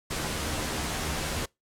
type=noise with comb filter; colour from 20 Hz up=pink; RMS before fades=-31 dBFS; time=0.1-1.46 s; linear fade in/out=10 ms; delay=13 ms; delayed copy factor=+0.55; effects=noise-tail reverb RT60 0.2 s tail -25 dB re dry + low-pass 11000 Hz 12 dB/octave